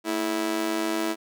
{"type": "tone with amplitude modulation", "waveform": "sawtooth", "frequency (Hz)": 327.5, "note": "E4", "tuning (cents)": -11, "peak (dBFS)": -17, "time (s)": [0.04, 1.16], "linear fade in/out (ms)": 50, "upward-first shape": "sine", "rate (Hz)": 99.9, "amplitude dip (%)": 85, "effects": []}